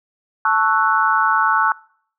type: chord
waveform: sine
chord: F# minor seventh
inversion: first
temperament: equal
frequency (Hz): 880 / 1108.7 / 1318.5 / 1480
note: A5 / C#6 / E6 / F#6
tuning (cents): 0 / 0 / 0 / 0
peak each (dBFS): -19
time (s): 0.45-1.72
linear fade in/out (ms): 2
effects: noise-tail reverb RT60 0.6 s tail -24 dB re dry